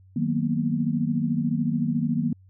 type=chord; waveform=sine; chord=B major seventh; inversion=first; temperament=equal; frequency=155.56 / 185 / 233.1 / 246.9 Hz; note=D#3 / F#3 / A#3 / B3; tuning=0 / 0 / 0 / 0 cents; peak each=-27 / -30 / -25 / -29 dBFS; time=0.16-2.33 s; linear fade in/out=5 ms; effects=added 94 Hz sine -50 dBFS peak until 2.49 s